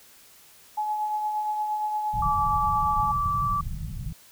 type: tone with tremolo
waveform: sine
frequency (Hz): 849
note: G#5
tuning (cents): +38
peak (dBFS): -23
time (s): 0.77-3.12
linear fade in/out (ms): 10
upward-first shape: triangle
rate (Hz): 8.6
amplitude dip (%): 40
type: low-pass noise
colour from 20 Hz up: pink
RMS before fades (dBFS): -32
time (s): 2.13-4.13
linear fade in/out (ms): 5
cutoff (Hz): 180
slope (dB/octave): 48
type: tone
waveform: sine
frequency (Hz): 1160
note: D6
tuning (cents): -22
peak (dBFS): -23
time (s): 2.22-3.61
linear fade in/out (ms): 5
effects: white hiss -53 dBFS RMS until 4.31 s